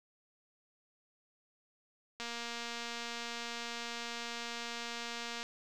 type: click train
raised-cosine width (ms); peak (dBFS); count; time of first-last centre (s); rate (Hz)
0.2; -24; 760; 2.2-5.43; 235
effects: none